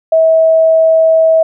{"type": "tone", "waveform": "sine", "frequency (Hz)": 646, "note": "E5", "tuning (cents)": -35, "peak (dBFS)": -5, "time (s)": [0.12, 1.43], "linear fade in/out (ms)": 5, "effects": []}